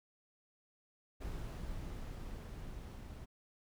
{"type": "noise with level ramp", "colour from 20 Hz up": "brown", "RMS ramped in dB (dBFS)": [-42, -48], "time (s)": [1.2, 3.26], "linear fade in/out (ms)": 20, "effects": []}